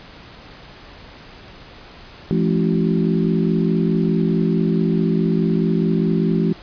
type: tone cluster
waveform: sine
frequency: 169.4 / 214.1 / 274.5 / 330 / 379.9 Hz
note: E3 / A3 / C#4 / E4 / F#4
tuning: +48 / -47 / -17 / +2 / +46 cents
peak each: -18 / -20 / -26 / -26 / -24 dBFS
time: 2.31-6.53 s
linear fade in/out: 0 ms
effects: pink hiss -41 dBFS RMS until 6.62 s + resampled to 11025 Hz